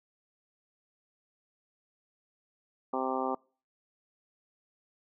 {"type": "harmonic tone", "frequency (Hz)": 130.81, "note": "C3", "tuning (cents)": 0, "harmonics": [2, 3, 4, 5, 6, 7, 8, 9], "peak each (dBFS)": [-36, -37, -37, -40, -35, -38, -41, -38], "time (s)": [2.93, 3.35], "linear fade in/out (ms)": 5, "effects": ["noise-tail reverb RT60 0.4 s tail -26 dB re dry"]}